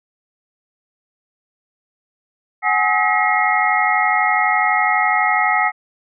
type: tone cluster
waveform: sine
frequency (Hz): 743 / 835 / 1279 / 1922 / 2140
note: F#5 / G#5 / D#6 / B6 / C7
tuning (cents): +7 / +9 / +47 / -48 / +38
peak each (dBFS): -20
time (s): 2.62-5.72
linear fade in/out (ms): 50
effects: none